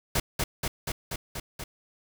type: noise with echo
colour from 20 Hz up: pink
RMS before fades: -25 dBFS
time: 0.15-0.2 s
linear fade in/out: 5 ms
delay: 240 ms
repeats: 6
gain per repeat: -2 dB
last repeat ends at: 1.64 s
effects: none